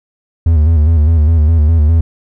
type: tone with vibrato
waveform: triangle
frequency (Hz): 78.9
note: D#2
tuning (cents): +25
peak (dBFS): -4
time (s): 0.46-2.01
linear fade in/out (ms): 5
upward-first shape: square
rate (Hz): 4.9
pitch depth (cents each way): 77
effects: none